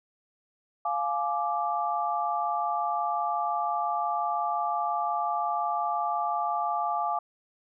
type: chord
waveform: sine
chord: D diminished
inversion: first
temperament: equal with one note detuned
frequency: 698.5 / 844.2 / 1174.7 Hz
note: F5 / Ab5 / D6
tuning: 0 / +28 / 0 cents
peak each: -30 dBFS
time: 0.85-7.19 s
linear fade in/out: 5 ms
effects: none